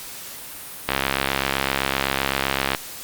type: click train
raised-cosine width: 0.3 ms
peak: -3 dBFS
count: 127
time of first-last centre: 0.89-2.748 s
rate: 67.8 Hz
effects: white hiss -36 dBFS RMS until 3.03 s + Opus 48 kbps